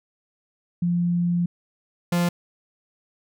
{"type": "tone pair in turn", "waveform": ["sine", "45% pulse"], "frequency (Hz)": [174, 174], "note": ["F3", "F3"], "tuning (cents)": [-6, -6], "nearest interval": "unison", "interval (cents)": 0, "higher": "neither", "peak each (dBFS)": -19, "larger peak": "neither", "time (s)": [[0.82, 1.46], [2.12, 2.29]], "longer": "first", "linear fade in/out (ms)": 5, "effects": []}